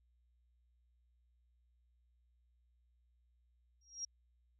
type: tone with exponential growth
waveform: sine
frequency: 5620 Hz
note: F8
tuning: 10 cents sharp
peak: -36 dBFS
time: 3.81-4.05 s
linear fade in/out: 5 ms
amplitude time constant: 52 ms
effects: added 60 Hz sine -70 dBFS peak until 4.59 s